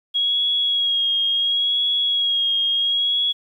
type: tone with vibrato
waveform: sine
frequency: 3300 Hz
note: G#7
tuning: 12 cents flat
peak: -17 dBFS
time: 0.14-3.33 s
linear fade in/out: 20 ms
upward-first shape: sine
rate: 0.71 Hz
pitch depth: 28 cents each way
effects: 9-bit